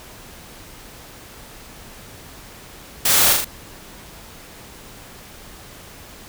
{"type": "noise with echo", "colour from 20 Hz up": "white", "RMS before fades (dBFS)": -17, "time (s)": [3.05, 3.33], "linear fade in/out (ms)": 5, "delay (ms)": 39, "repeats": 3, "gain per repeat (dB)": -3, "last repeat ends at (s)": 3.447, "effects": ["pink hiss -41 dBFS RMS until 6.28 s"]}